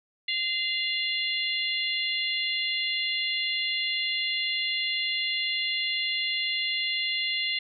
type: harmonic tone with a mistuned harmonic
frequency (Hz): 690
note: F5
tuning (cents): -21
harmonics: 3 / 4 / 5 / 6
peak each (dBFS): -30 / -31 / -32 / -33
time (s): 0.28-7.59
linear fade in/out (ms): 5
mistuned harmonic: 4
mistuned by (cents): +36
effects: none